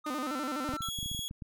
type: tone with pitch glide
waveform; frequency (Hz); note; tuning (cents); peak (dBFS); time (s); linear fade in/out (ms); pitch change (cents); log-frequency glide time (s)
triangle; 1235 to 1339; D#6 to E6; -13 to +27; -35; 0.04-0.9; 20; +140; 0.24-0.31
type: tone with vibrato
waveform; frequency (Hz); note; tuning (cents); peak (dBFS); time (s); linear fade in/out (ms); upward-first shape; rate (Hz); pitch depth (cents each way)
sawtooth; 277.2; C#4; 0; -30; 0.06-0.77; 5; square; 12; 140
type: clicks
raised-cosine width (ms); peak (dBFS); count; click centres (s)
5; -29; 12; 0.691 / 0.738 / 0.807 / 0.887 / 0.988 / 1.029 / 1.06 / 1.115 / 1.148 / 1.192 / 1.311 / 1.422
type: tone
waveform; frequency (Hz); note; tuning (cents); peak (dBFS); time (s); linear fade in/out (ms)
sawtooth; 3338; G#7; +8; -32; 0.82-1.28; 0
effects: none